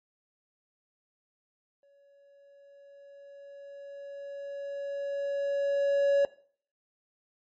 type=tone with exponential growth; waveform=triangle; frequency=562 Hz; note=C#5; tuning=24 cents sharp; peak=-18 dBFS; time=1.83-6.25 s; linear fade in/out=1 ms; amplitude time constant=960 ms; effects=noise-tail reverb RT60 0.5 s tail -19 dB re dry + MP3 32 kbps